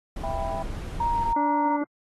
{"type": "noise", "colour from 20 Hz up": "brown", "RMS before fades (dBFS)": -32, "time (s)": [0.16, 1.33], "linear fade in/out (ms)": 5}
{"type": "chord", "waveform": "sine", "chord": "E minor", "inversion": "none", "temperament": "just", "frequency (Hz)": [659.3, 791.1, 988.9], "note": ["E5", "G5", "B5"], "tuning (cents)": [0, 16, 2], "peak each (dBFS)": [-31, -32, -35], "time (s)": [0.23, 0.63], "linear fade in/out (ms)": 10}
{"type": "tone with vibrato", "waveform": "sine", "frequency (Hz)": 932.3, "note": "A#5", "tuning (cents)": 0, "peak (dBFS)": -22, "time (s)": [1, 1.76], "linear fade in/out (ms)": 5, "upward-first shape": "sine", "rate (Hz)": 2.6, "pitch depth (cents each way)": 11}
{"type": "harmonic tone", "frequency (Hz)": 291, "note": "D4", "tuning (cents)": -16, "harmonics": [1, 2, 3, 4, 5, 7], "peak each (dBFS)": [-26, -32, -36, -38, -40, -43], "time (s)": [1.36, 1.84], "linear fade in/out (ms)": 5}
{"effects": ["AAC 32 kbps"]}